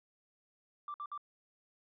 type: tone bursts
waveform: sine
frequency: 1174.7 Hz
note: D6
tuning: in tune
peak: -38 dBFS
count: 3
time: 0.88-1.177 s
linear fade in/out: 2 ms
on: 61 ms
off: 57 ms
effects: tanh soft clip ceiling -35 dBFS